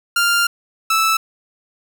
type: tone pair in turn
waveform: sawtooth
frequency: 1396 / 1313.7 Hz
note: F6 / E6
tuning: -1 / -6 cents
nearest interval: minor second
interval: 105 cents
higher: first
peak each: -10 dBFS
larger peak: neither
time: 0.16-0.47 / 0.9-1.17 s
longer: first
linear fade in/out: 5 ms
effects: none